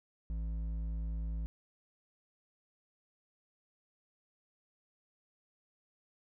sine tone with hard clipping, 55 Hz, A1, in tune, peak -36 dBFS, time 0.3-1.46 s, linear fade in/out 0 ms, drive 7 dB, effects none

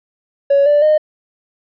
triangle tone with pitch steps, 560 / 585.8 / 612.8 Hz, C#5 / D5 / D#5, +18 / -5 / -27 cents, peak -5 dBFS, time 0.5-0.98 s, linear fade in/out 10 ms, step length 160 ms, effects tanh soft clip ceiling -5 dBFS + resampled to 11025 Hz

